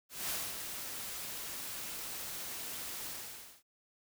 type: noise with ADSR envelope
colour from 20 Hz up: white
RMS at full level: -36 dBFS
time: 0.09-3.63 s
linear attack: 200 ms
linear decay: 240 ms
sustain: -6 dB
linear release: 550 ms
effects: none